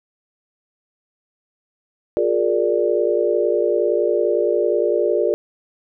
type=chord; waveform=sine; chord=Bb dominant seventh; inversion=second; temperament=equal with one note detuned; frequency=357.6 / 415.3 / 466.2 / 587.3 Hz; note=F4 / Ab4 / Bb4 / D5; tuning=+41 / 0 / 0 / 0 cents; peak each=-21 dBFS; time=2.17-5.34 s; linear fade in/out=0 ms; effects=none